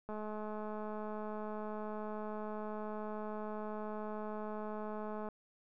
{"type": "click train", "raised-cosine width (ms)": 1, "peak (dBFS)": -30, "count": 1108, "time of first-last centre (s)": [0.09, 5.287], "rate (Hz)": 213, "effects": []}